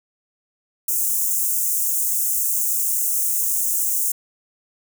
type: high-pass noise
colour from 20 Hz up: white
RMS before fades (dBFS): -21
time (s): 0.88-4.12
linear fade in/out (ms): 5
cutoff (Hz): 6500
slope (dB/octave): 48
effects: none